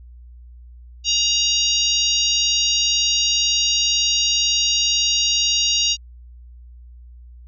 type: harmonic tone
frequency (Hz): 942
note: A#5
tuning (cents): +18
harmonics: 3 / 4 / 5 / 6 / 7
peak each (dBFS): -21 / -22 / -23 / -24 / -24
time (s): 1.04-5.97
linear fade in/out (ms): 50
effects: added 60 Hz sine -39 dBFS peak until 7.47 s